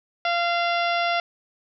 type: harmonic tone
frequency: 690 Hz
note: F5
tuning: 21 cents flat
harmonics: 1 / 2 / 3 / 4 / 5 / 6 / 7 / 8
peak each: -23 / -27 / -29 / -31 / -33 / -41 / -37 / -42 dBFS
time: 0.25-1.2 s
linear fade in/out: 2 ms
effects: none